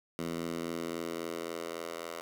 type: tone with high-pass filter sweep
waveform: 10% pulse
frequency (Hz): 83.7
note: E2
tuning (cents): +27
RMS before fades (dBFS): -38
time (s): 0.19-2.21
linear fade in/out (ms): 0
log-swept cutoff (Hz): 190 to 630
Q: 1.3
effects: none